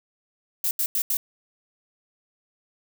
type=noise bursts at uneven times; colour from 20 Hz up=violet; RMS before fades=-24 dBFS; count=4; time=0.64-0.71 / 0.79-0.86 / 0.95-1.02 / 1.1-1.17 s; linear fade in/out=2 ms; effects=none